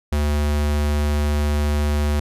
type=tone; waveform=square; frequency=73.8 Hz; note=D2; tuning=9 cents sharp; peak=-18 dBFS; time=0.12-2.2 s; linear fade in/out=5 ms; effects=resampled to 32000 Hz